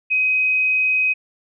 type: tone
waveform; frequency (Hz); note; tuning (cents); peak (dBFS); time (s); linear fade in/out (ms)
sine; 2522; D#7; +23; -15; 0.1-1.14; 20
effects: none